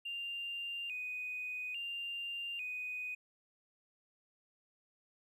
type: tone with vibrato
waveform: triangle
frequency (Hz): 2637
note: E7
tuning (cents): 0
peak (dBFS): -35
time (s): 0.05-3.15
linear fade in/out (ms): 10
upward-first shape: square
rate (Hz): 0.59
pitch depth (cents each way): 98
effects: tanh soft clip ceiling -36 dBFS